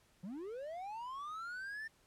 triangle linear sweep, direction up, 164.81 to 1807 Hz, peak -40 dBFS, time 0.23-1.88 s, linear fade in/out 10 ms, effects pink hiss -70 dBFS RMS until 2.06 s + low-pass 12000 Hz 12 dB/octave

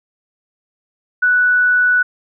sine tone, 1480 Hz, F#6, in tune, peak -10 dBFS, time 1.22-2.03 s, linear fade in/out 10 ms, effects none

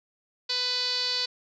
5% pulse tone with low-pass filter, 497.7 Hz, B4, 13 cents sharp, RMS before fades -28 dBFS, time 0.49-1.26 s, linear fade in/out 10 ms, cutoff 4400 Hz, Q 7.3, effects none

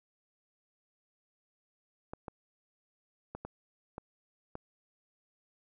clicks, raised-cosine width 1 ms, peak -26 dBFS, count 6, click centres 2.135 / 2.282 / 3.35 / 3.45 / 3.981 / 4.554 s, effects none

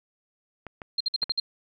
clicks, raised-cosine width 0.5 ms, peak -23 dBFS, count 4, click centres 0.667 / 0.818 / 1.231 / 1.295 s
sine tone bursts, 4186 Hz, C8, in tune, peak -22 dBFS, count 6, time 0.98-1.4 s, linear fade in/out 5 ms, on 25 ms, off 54 ms
effects none

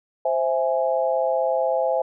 sine chord, C augmented, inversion none, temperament equal, 523.3 / 659.3 / 830.6 Hz, C5 / E5 / G#5, 0 / 0 / 0 cents, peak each -22 / -23 / -26 dBFS, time 0.25-2.02 s, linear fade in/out 5 ms, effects none

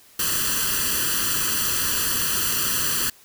white noise with comb filter, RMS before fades -23 dBFS, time 0.19-3.1 s, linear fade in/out 5 ms, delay 0.67 ms, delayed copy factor +0.95, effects white hiss -52 dBFS RMS until 3.24 s

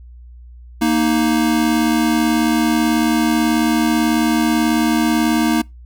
square tone pair together, 233.1 / 311.4 Hz, A#3 / D#4, 0 / +2 cents, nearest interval perfect fourth, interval 502 cents, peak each -17 dBFS, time 0.81-5.62 s, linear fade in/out 10 ms, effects noise-tail reverb RT60 0.2 s tail -25 dB re dry + added 60 Hz sine -36 dBFS peak until 5.85 s

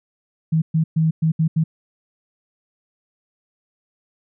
sine tone bursts at uneven times, 160 Hz, D#3, 49 cents sharp, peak -14 dBFS, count 6, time 0.52-0.62 / 0.74-0.84 / 0.96-1.11 / 1.22-1.32 / 1.39-1.48 / 1.56-1.64 s, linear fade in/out 10 ms, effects none

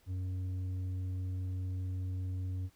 triangle tone with tanh clipping, 92.5 Hz, F#2, in tune, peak -35 dBFS, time 0.06-2.7 s, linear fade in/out 50 ms, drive 10 dB, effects pink hiss -68 dBFS RMS until 2.75 s

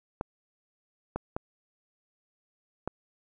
clicks, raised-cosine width 1 ms, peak -17 dBFS, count 4, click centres 0.211 / 1.16 / 1.365 / 2.876 s, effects none

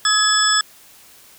sine tone cluster, 1280 / 1690 / 3419 / 5240 / 7880 Hz, D#6 / G#6 / G#7 / E8 / B8, +49 / +30 / +50 / -11 / -5 cents, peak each -20 dBFS, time 0.05-0.61 s, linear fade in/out 2 ms, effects white hiss -47 dBFS RMS until 1.38 s

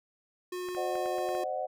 square tone, 361.4 Hz, F#4, 41 cents flat, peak -35 dBFS, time 0.52-1.44 s, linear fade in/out 5 ms
clicks, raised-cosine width 0.5 ms, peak -30 dBFS, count 7, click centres 0.687 / 0.749 / 0.955 / 1.059 / 1.184 / 1.289 / 1.351 s
sine chord, C diminished, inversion none, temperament equal with one note detuned, 523.3 / 609.4 / 740 Hz, C5 / Eb5 / Gb5, 0 / -36 / 0 cents, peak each -36 / -35 / -34 dBFS, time 0.76-1.67 s, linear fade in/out 20 ms
effects none

